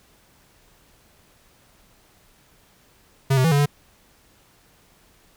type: tone with pitch steps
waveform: square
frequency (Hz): 135.2 / 129.3 / 164 / 142.8 / 144.7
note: C#3 / C3 / E3 / D3 / D3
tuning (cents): -43 / -20 / -9 / -48 / -25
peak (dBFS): -16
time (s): 3.3-3.66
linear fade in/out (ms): 10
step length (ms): 72
effects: pink hiss -57 dBFS RMS until 5.36 s